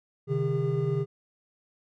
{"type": "tone cluster", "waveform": "triangle", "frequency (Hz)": [131.8, 153, 404.1], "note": ["C3", "D#3", "G#4"], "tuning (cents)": [13, -29, -47], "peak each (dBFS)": -27, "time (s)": [0.27, 1.06], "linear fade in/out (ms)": 50, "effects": []}